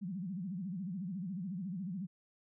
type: tone with vibrato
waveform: sine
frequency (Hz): 185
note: F#3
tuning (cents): 0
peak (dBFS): -37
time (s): 0.01-2.07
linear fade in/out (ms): 20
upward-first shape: sine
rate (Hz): 14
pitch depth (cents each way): 190
effects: none

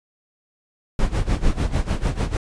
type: noise with tremolo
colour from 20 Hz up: brown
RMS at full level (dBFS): -17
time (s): 0.99-2.37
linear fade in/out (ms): 2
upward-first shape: sine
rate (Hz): 6.7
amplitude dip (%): 85
effects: resampled to 22050 Hz

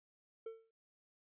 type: tone with exponential decay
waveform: triangle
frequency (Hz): 450.2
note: A4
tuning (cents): +40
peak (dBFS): -38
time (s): 0.46-0.71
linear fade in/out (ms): 5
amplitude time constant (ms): 53
effects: resampled to 8000 Hz

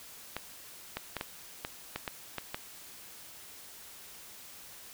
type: clicks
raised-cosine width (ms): 0.3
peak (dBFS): -18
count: 9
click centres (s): 0.366 / 0.97 / 1.167 / 1.211 / 1.649 / 1.96 / 2.078 / 2.383 / 2.545
effects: white hiss -50 dBFS RMS until 4.93 s

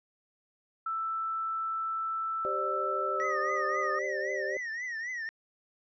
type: tone with pitch glide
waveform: sine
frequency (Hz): 1324 to 1235.3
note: E6 to D#6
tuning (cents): +7 to -13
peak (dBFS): -30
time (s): 0.86-3.99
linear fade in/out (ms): 5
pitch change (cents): -120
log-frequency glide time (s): 3.14-3.36
type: chord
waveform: sine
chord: G suspended fourth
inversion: none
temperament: equal with one note detuned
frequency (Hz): 392 / 523.3 / 596.6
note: G4 / C5 / D5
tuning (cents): 0 / 0 / +27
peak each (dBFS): -36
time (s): 2.45-4.57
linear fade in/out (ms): 0
type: tone with vibrato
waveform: triangle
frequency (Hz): 1894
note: A#6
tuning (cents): +27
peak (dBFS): -32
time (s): 3.2-5.29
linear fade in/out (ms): 0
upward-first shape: triangle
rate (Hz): 3.8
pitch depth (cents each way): 140
effects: resampled to 16000 Hz

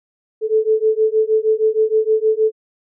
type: beating tone pair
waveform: sine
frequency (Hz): 433.8 / 440.2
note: A4 / A4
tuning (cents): -25 / +1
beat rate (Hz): 6.4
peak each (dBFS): -16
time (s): 0.41-2.52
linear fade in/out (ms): 50
effects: none

